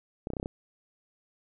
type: clicks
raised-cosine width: 2 ms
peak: -20 dBFS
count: 7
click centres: 0.271 / 0.303 / 0.335 / 0.368 / 0.399 / 0.429 / 0.459 s
effects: none